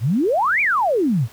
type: exponential two-way sweep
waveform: sine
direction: up then down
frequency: 100 to 2449 to 100.9 Hz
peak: -15 dBFS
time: 0-1.28 s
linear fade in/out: 50 ms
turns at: 0.61 s
effects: pink hiss -46 dBFS RMS until 1.32 s + high-pass 60 Hz 12 dB/octave